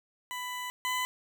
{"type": "tone pair in turn", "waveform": "20% pulse", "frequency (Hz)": [995, 1005.4], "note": ["B5", "B5"], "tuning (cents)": [13, 31], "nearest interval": "unison", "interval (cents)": 18, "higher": "second", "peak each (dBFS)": [-30, -24], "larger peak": "second", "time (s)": [[0.31, 0.7], [0.85, 1.05]], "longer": "first", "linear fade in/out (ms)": 0, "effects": []}